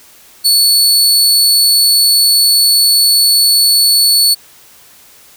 sawtooth tone, 4435 Hz, C#8, in tune, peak -4 dBFS, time 0.44-4.35 s, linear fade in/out 20 ms, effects white hiss -42 dBFS RMS until 5.36 s

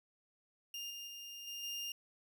30% pulse tone with level steps, 2810 Hz, F7, 10 cents sharp, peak -39 / -42 / -44 / -40 / -37 dBFS, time 0.74-1.92 s, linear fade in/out 2 ms, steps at 0.9 / 1.07 / 1.47 / 1.63 s, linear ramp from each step 5 ms, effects none

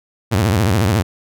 sawtooth tone with vibrato, 101.4 Hz, G#2, 41 cents flat, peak -9 dBFS, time 0.31-1.03 s, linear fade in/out 20 ms, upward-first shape sine, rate 14 Hz, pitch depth 260 cents each way, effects none

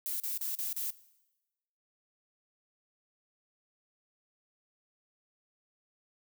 violet noise bursts, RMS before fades -35 dBFS, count 5, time 0.06-0.904 s, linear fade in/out 0 ms, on 140 ms, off 36 ms, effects noise-tail reverb RT60 1.0 s tail -19 dB re dry

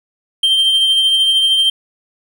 triangle tone with tremolo, 3147 Hz, G7, 6 cents sharp, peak -7 dBFS, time 0.43-1.7 s, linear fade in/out 5 ms, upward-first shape triangle, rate 13 Hz, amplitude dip 35%, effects none

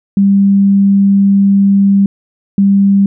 sine tone pair in turn, 197.9 / 197.9 Hz, G3 / G3, +17 / +17 cents, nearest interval unison, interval 0 cents, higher neither, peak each -5 dBFS, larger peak neither, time 0.17-2.06 / 2.58-3.06 s, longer first, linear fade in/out 2 ms, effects none

